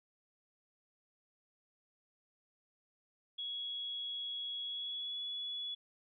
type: tone with pitch glide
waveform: sine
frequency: 3341 to 3399 Hz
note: G#7 to G#7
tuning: +10 to +39 cents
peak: -38 dBFS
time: 3.38-5.75 s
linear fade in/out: 10 ms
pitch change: +29 cents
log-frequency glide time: 4.64-5.2 s
effects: none